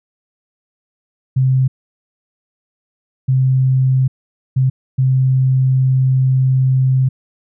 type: tone bursts at uneven times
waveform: sine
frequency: 130.81 Hz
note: C3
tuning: in tune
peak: -10 dBFS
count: 4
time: 1.36-1.68 / 3.28-4.08 / 4.56-4.7 / 4.98-7.09 s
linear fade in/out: 10 ms
effects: none